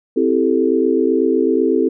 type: chord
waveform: sine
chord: A minor seventh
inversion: first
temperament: equal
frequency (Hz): 261.6 / 329.6 / 392 / 440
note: C4 / E4 / G4 / A4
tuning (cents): 0 / 0 / 0 / 0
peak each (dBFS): -18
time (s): 0.16-1.89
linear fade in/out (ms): 10
effects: none